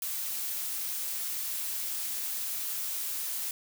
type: noise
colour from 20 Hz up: blue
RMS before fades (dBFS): -34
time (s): 0.02-3.51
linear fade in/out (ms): 2
effects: none